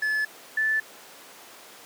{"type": "tone pair in turn", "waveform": ["triangle", "sine"], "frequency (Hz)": [1725, 1752.1], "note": ["A6", "A6"], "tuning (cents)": [-35, -8], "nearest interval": "unison", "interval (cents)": 27, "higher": "second", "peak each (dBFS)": -21, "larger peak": "neither", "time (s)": [[0.02, 0.25], [0.57, 0.8]], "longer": "neither", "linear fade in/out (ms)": 5, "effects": ["pink hiss -46 dBFS RMS until 1.85 s", "high-pass 400 Hz 12 dB/octave"]}